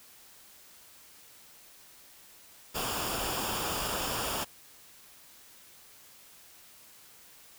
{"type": "noise with comb filter", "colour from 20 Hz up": "pink", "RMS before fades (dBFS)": -33, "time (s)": [2.74, 4.45], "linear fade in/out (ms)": 20, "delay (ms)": 0.49, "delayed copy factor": -0.6, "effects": ["white hiss -55 dBFS RMS until 7.58 s"]}